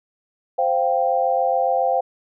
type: chord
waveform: sine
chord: C suspended fourth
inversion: none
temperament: just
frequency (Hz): 523.3 / 697.7 / 784.9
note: C5 / F5 / G5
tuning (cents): 0 / -2 / +2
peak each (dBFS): -21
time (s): 0.58-2.01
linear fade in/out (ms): 10
effects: none